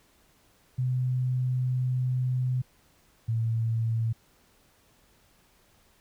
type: tone pair in turn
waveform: sine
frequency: 127 / 113.67 Hz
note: B2 / A#2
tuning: +49 / -43 cents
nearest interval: major second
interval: 192 cents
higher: first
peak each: -24 dBFS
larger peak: neither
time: 0.78-2.62 / 3.28-4.13 s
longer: first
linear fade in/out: 10 ms
effects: pink hiss -63 dBFS RMS until 6 s